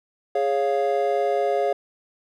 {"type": "chord", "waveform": "triangle", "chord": "Db major", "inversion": "second", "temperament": "equal", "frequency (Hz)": [415.3, 554.4, 698.5], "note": ["Ab4", "Db5", "F5"], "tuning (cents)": [0, 0, 0], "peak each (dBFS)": -22, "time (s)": [0.35, 1.73], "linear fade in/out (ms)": 5, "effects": []}